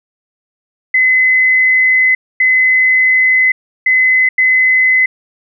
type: tone bursts at uneven times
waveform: sine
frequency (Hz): 2033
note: B6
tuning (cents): +50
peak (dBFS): -7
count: 4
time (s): 0.94-2.15 / 2.4-3.52 / 3.86-4.29 / 4.38-5.06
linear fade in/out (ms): 5
effects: none